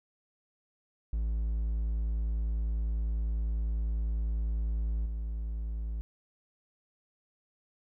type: tone with level steps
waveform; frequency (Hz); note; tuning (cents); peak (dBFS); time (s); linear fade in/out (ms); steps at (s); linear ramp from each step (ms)
triangle; 55; A1; 0; -26 / -30; 1.13-6.01; 0; 5.06; 2
effects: none